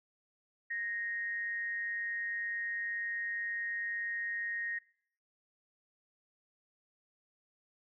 sine tone with amplitude modulation, 1864.7 Hz, A#6, in tune, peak -32 dBFS, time 0.7-4.79 s, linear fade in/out 10 ms, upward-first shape sine, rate 198 Hz, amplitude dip 50%, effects noise-tail reverb RT60 0.6 s tail -21 dB re dry

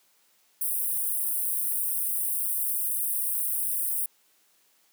white high-pass noise, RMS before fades -28 dBFS, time 0.61-4.06 s, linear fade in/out 5 ms, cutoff 8700 Hz, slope 96 dB/octave, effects white hiss -65 dBFS RMS until 4.92 s + high-pass 200 Hz 12 dB/octave

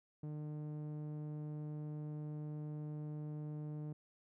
sawtooth tone with low-pass filter, 150.7 Hz, D3, 45 cents sharp, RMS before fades -44 dBFS, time 0.23-3.93 s, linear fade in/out 5 ms, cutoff 430 Hz, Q 0.51, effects none

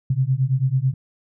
sine beating tone pair, 127.2 / 136.3 Hz, C3 / C#3, -48 / -29 cents, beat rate 9.1 Hz, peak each -20 dBFS, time 0.1-0.94 s, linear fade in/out 5 ms, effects none

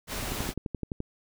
pink noise, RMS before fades -34 dBFS, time 0.07-0.54 s, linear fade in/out 50 ms
click train, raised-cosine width 3 ms, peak -19 dBFS, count 9, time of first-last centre 0.32-1.004 s, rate 11.7 Hz
effects none

